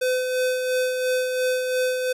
square tone with tremolo, 508 Hz, B4, 49 cents sharp, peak -20 dBFS, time 0.01-2.13 s, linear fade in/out 10 ms, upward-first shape sine, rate 2.9 Hz, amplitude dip 40%, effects resampled to 32000 Hz

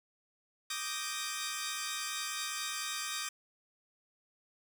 10% pulse chord, Eb major seventh, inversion third, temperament equal, 1174.7 / 1244.5 / 1568 / 1864.7 Hz, D6 / Eb6 / G6 / Bb6, 0 / 0 / 0 / 0 cents, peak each -33 dBFS, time 0.7-3.29 s, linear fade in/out 5 ms, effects none

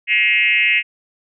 sine tone with frequency modulation, 2349 Hz, D7, in tune, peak -12 dBFS, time 0.07-0.83 s, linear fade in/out 50 ms, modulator 218 Hz, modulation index 1.9, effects none

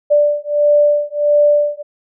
sine beating tone pair, 587.3 / 588.8 Hz, D5 / D5, 0 / +4 cents, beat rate 1.5 Hz, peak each -13 dBFS, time 0.1-1.83 s, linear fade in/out 20 ms, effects none

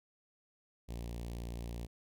sawtooth tone with notch filter, 58.4 Hz, A#1, 4 cents sharp, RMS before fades -42 dBFS, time 0.88-1.87 s, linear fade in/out 20 ms, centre 1400 Hz, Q 0.8, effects none

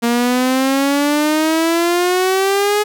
sawtooth exponential sweep, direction up, 233.2 to 421.8 Hz, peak -9 dBFS, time 0.02-2.84 s, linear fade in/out 20 ms, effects none

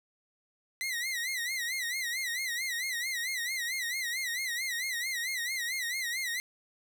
sawtooth tone with vibrato, 1995 Hz, B6, 17 cents sharp, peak -28 dBFS, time 0.81-6.4 s, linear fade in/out 0 ms, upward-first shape sine, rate 4.5 Hz, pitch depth 130 cents each way, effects none

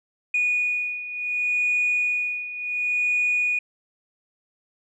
sine beating tone pair, 2461 / 2461.69 Hz, D#7 / D#7, -20 / -19 cents, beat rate 0.69 Hz, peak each -26 / -22 dBFS, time 0.34-3.59 s, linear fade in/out 5 ms, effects tanh soft clip ceiling -15 dBFS

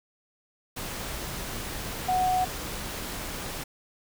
sine tone in noise, 738 Hz, F#5, 5 cents flat, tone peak -22 dBFS, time 2.08-2.45 s, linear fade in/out 10 ms, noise pink, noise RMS -35 dBFS, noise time 0.76-3.64 s, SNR +10 dB, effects none

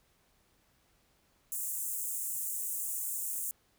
pink high-pass noise, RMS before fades -36 dBFS, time 1.52-3.51 s, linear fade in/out 0 ms, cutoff 7300 Hz, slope 48 dB/octave, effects pink hiss -70 dBFS RMS until 3.78 s

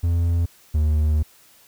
triangle tone pair in turn, 85.1 / 76.44 Hz, F2 / D#2, -44 / -30 cents, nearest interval major second, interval 186 cents, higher first, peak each -15 / -14 dBFS, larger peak second, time 0.03-0.46 / 0.74-1.23 s, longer second, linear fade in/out 10 ms, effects white hiss -53 dBFS RMS until 1.67 s

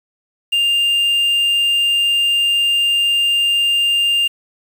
triangle tone with quantisation, 2802 Hz, F7, 5 cents sharp, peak -11 dBFS, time 0.52-4.28 s, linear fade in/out 10 ms, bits 6, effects none

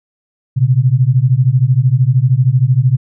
sine beating tone pair, 121.6 / 134.6 Hz, B2 / C3, -26 / +49 cents, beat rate 13 Hz, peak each -11 dBFS, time 0.56-2.97 s, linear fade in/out 20 ms, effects none

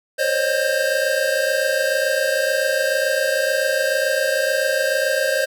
square tone cluster, 523 / 550 / 612 / 1588 Hz, C5 / C#5 / D#5 / G6, -1 / -14 / -29 / +22 cents, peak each -24 dBFS, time 0.18-5.46 s, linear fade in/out 20 ms, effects none

